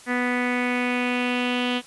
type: tone with low-pass filter sweep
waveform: sawtooth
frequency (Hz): 246.9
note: B3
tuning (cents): 0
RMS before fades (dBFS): -24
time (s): 0.06-1.82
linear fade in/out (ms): 50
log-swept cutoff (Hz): 1900 to 3100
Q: 4.9
effects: white hiss -47 dBFS RMS until 1.86 s + resampled to 24000 Hz